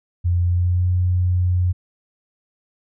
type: tone with pitch glide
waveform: sine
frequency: 87.7 to 90.06 Hz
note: F2 to F#2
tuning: +8 to -46 cents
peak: -15 dBFS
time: 0.24-1.73 s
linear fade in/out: 20 ms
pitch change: +46 cents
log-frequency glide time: 0.42-0.88 s
effects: none